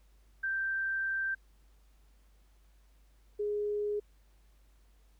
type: tone pair in turn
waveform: sine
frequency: 1568 / 415.3 Hz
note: G6 / G#4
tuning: 0 / 0 cents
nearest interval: octave + major seventh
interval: 2300 cents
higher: first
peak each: -30 / -30 dBFS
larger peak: neither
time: 0.43-1.35 / 3.39-4 s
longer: first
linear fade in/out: 10 ms
effects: added 50 Hz sine -60 dBFS peak until 5.19 s + pink hiss -72 dBFS RMS until 5.19 s